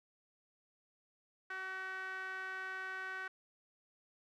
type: tone with band-pass filter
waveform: sawtooth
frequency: 377.9 Hz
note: F#4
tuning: 37 cents sharp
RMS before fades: -43 dBFS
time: 1.5-3.28 s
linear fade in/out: 5 ms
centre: 1600 Hz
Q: 5.1
effects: none